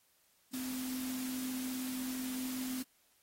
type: tone in noise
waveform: sine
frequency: 257.1 Hz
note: C4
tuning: 30 cents flat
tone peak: -37 dBFS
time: 0.53-2.83 s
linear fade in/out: 10 ms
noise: white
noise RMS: -45 dBFS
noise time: 0.53-2.83 s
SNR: +5 dB
effects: white hiss -71 dBFS RMS until 3.22 s + AAC 48 kbps